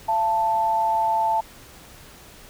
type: tone pair together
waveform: sine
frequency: 679.7 / 883 Hz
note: F5 / A5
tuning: -47 / +6 cents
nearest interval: perfect fourth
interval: 453 cents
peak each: -26 / -19 dBFS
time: 0.08-1.41 s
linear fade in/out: 10 ms
effects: pink hiss -46 dBFS RMS until 2.49 s